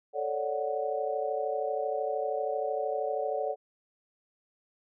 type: chord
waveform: sine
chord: D major seventh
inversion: second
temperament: equal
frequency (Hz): 440 / 554.4 / 587.3 / 740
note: A4 / C#5 / D5 / F#5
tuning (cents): 0 / 0 / 0 / 0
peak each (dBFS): -34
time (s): 0.13-3.56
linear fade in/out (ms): 50
effects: none